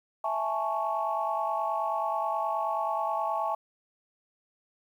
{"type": "chord", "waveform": "sine", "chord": "A major seventh", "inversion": "second", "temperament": "equal", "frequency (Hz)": [659.3, 830.6, 880, 1108.7], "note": ["E5", "G#5", "A5", "C#6"], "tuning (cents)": [0, 0, 0, 0], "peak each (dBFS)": -32, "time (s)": [0.24, 3.55], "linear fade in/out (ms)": 5, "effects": ["tanh soft clip ceiling -17 dBFS", "10-bit"]}